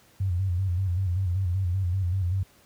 sine tone with vibrato, 92 Hz, F#2, 9 cents flat, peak -22 dBFS, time 0.2-2.43 s, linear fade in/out 5 ms, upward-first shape square, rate 5.2 Hz, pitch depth 79 cents each way, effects pink hiss -58 dBFS RMS until 2.65 s + high-pass 60 Hz 12 dB/octave

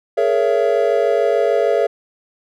triangle chord, A# half-diminished seventh, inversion third, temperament just, 419.5 / 466.2 / 559.4 / 671.3 Hz, G#4 / A#4 / C#5 / E5, +17 / 0 / +16 / +31 cents, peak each -17 dBFS, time 0.17-1.87 s, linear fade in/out 10 ms, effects none

